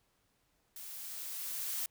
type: noise with level ramp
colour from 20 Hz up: blue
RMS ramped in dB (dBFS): -47 to -36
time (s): 0.76-1.86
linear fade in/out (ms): 2
effects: pink hiss -75 dBFS RMS until 1.9 s